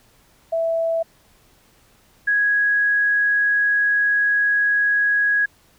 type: tone pair in turn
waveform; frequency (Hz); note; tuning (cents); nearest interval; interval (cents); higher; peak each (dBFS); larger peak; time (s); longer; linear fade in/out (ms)
sine; 659.3 / 1661.3; E5 / G#6; 0 / 0; octave + major third; 1600; second; -18 / -15; second; 0.52-1.03 / 2.27-5.46; second; 10
effects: pink hiss -56 dBFS RMS until 5.78 s